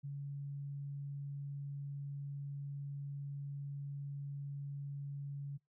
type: tone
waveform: sine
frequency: 141.2 Hz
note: C#3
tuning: 32 cents sharp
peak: -40 dBFS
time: 0.03-5.58 s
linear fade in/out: 20 ms
effects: noise-tail reverb RT60 0.2 s tail -25 dB re dry